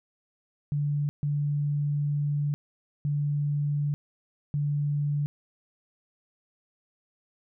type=tone bursts at uneven times; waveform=sine; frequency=145.6 Hz; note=D3; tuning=15 cents flat; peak=-24 dBFS; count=4; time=0.72-1.09 / 1.23-2.54 / 3.05-3.94 / 4.54-5.26 s; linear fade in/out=0 ms; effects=none